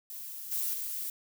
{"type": "noise with level steps", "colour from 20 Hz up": "violet", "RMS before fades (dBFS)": [-42, -32, -36], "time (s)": [0.1, 1.1], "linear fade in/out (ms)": 2, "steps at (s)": [0.51, 0.73], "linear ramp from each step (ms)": 10, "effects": []}